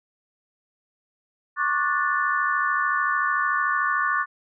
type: chord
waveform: sine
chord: D major seventh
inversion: third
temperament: just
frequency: 1101.2 / 1174.7 / 1468.3 / 1762 Hz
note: C#6 / D6 / F#6 / A6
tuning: -12 / 0 / -14 / +2 cents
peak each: -26 dBFS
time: 1.56-4.26 s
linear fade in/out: 50 ms
effects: none